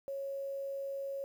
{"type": "tone with quantisation", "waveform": "sine", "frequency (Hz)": 550, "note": "C#5", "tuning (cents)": -14, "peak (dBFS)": -36, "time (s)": [0.08, 1.24], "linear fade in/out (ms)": 0, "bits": 10, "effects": []}